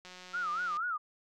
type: click train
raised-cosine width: 0.2 ms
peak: -32 dBFS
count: 132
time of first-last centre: 0.05-0.77 s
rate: 182 Hz
type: tone with vibrato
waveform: sine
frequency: 1320 Hz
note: E6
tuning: 2 cents sharp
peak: -31 dBFS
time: 0.33-0.98 s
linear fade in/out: 20 ms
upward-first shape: sine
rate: 4.2 Hz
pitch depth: 180 cents each way
effects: none